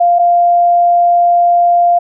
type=tone pair in turn; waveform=sine; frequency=697 / 697 Hz; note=F5 / F5; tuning=-4 / -4 cents; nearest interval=unison; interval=0 cents; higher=neither; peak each=-6 dBFS; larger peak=neither; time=0-0.19 / 0.19-1.99 s; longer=second; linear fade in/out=10 ms; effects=none